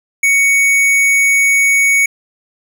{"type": "tone with hard clipping", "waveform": "sine", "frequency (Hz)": 2230, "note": "C#7", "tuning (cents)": 10, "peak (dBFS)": -10, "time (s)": [0.23, 2.06], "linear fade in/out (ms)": 5, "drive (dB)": 13, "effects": []}